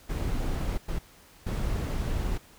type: noise bursts at uneven times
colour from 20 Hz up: brown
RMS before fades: -29 dBFS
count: 3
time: 0.09-0.78 / 0.88-0.99 / 1.46-2.38 s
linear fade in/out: 10 ms
effects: pink hiss -55 dBFS RMS until 2.58 s